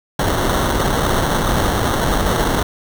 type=noise with sample-and-hold; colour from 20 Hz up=pink; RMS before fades=-17 dBFS; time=0.19-2.63 s; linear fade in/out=5 ms; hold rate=2450 Hz; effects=none